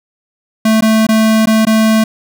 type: tone with dropouts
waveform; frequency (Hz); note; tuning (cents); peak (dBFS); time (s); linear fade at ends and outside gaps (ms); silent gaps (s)
square; 220; A3; 0; -8; 0.65-2.04; 5; 0.809-0.822 / 1.068-1.088 / 1.458-1.471 / 1.652-1.668
effects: none